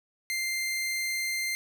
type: tone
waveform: sawtooth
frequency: 2093 Hz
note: C7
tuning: in tune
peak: -25 dBFS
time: 0.3-1.55 s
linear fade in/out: 0 ms
effects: none